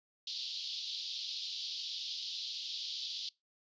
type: band-pass noise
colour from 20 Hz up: white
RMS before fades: -41 dBFS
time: 0.27-3.29 s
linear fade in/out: 2 ms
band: 3200 to 4900 Hz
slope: 48 dB/octave
effects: noise-tail reverb RT60 0.2 s tail -23 dB re dry + resampled to 16000 Hz